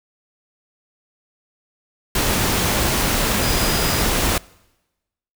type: tone in noise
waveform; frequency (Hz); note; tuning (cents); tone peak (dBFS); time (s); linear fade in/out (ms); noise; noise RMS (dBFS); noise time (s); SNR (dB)
sine; 4944; D#8; -12; -28; 3.43-4.02; 2; pink; -19; 2.15-4.38; -12
effects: noise-tail reverb RT60 1.0 s tail -24 dB re dry